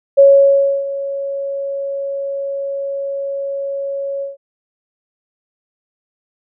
sine tone with ADSR envelope, 554.4 Hz, C#5, in tune, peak -3 dBFS, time 0.17-4.37 s, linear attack 19 ms, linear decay 650 ms, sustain -16 dB, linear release 150 ms, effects none

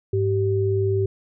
sine tone pair together, 102.48 / 386.9 Hz, G#2 / G4, -23 / -23 cents, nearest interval octave + major seventh, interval 2300 cents, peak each -21 dBFS, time 0.13-1.06 s, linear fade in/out 5 ms, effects none

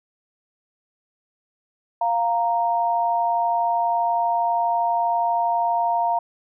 sine tone pair together, 698.5 / 930.9 Hz, F5 / A#5, 0 / -3 cents, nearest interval perfect fourth, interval 497 cents, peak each -21 dBFS, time 2.01-6.19 s, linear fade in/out 5 ms, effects none

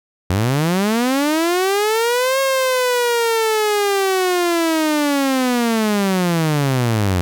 sawtooth linear two-way sweep, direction up then down, 85.9 to 543 to 85.9 Hz, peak -11 dBFS, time 0.3-7.21 s, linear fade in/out 0 ms, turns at 2.4 s, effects none

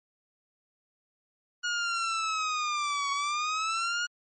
sawtooth linear two-way sweep, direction down then up, 1445 to 1117 to 1445 Hz, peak -24 dBFS, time 1.63-4.07 s, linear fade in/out 20 ms, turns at 3.11 s, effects MP3 32 kbps

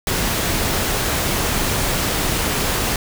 pink noise, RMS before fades -20 dBFS, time 0.07-2.96 s, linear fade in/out 2 ms, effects none

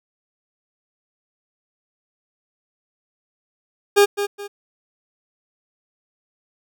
40% pulse tone with echo, 406.1 Hz, G#4, 39 cents flat, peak -9 dBFS, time 3.96-4.06 s, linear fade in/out 20 ms, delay 210 ms, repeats 2, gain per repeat -10 dB, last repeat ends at 4.48 s, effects none

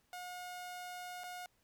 sawtooth tone with dropouts, 720 Hz, F#5, 47 cents flat, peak -40 dBFS, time 0.13-1.46 s, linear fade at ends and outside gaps 1 ms, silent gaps 1.236-1.24 s, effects pink hiss -75 dBFS RMS until 1.63 s

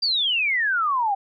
sine exponential sweep, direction down, 4788 to 768 Hz, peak -19 dBFS, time 0.02-1.15 s, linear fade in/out 10 ms, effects none

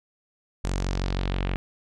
sawtooth tone with low-pass filter sweep, 46.3 Hz, F#1, 2 cents sharp, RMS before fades -27 dBFS, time 0.64-1.56 s, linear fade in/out 0 ms, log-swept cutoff 8000 to 2600 Hz, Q 2, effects none

